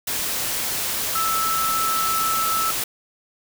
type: tone in noise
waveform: sine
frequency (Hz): 1314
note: E6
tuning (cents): -6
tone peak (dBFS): -21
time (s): 1.15-2.71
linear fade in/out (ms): 5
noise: white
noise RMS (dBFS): -25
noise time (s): 0.07-2.84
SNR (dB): +1
effects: none